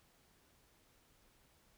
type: silence
effects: pink hiss -70 dBFS RMS until 1.77 s